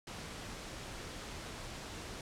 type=noise; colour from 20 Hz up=pink; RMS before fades=-45 dBFS; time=0.07-2.21 s; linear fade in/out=2 ms; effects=low-pass 8000 Hz 12 dB/octave